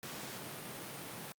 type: high-pass noise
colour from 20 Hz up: pink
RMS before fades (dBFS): -45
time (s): 0.03-1.32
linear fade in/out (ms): 0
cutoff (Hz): 110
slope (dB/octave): 48
effects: Opus 48 kbps